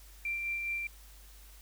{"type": "tone with tremolo", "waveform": "sine", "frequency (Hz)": 2360, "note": "D7", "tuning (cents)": 8, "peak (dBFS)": -31, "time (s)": [0.25, 0.87], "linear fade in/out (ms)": 2, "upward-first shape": "sine", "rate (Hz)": 4.8, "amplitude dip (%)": 30, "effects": ["added 50 Hz sine -52 dBFS peak until 1.61 s", "white hiss -58 dBFS RMS until 1.61 s"]}